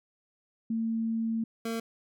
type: tone pair in turn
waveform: sine / 25% pulse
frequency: 225.8 / 227.6 Hz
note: A3 / A#3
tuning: +45 / -41 cents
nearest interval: unison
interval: 14 cents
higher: second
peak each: -27 dBFS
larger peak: neither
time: 0.7-1.44 / 1.65-1.8 s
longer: first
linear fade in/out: 5 ms
effects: none